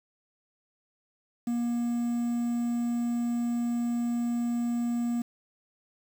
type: tone with quantisation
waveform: triangle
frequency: 237.6 Hz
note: A#3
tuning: 33 cents sharp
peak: -24 dBFS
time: 1.47-5.22 s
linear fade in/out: 5 ms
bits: 8
effects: none